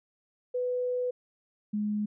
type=tone pair in turn; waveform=sine; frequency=497.1 / 209.5 Hz; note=B4 / G#3; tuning=+11 / +15 cents; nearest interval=octave + minor third; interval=1496 cents; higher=first; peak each=-27 dBFS; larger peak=neither; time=0.54-1.11 / 1.73-2.06 s; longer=first; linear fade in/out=10 ms; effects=none